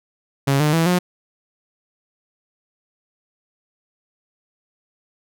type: tone with pitch steps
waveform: sawtooth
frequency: 138.2 / 150.71 / 164.35 / 179.22 Hz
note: C#3 / D3 / E3 / F3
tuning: -5 / +45 / -5 / +45 cents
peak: -11 dBFS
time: 0.47-0.99 s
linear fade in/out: 10 ms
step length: 130 ms
effects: none